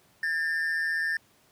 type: tone pair together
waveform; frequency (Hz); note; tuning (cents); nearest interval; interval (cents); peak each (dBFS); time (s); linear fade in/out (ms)
triangle; 1633 / 1792.5; G#6 / A6; -30 / +32; major second; 162; -30 / -25; 0.23-1.17; 2
effects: pink hiss -62 dBFS RMS until 1.51 s + high-pass 100 Hz 12 dB/octave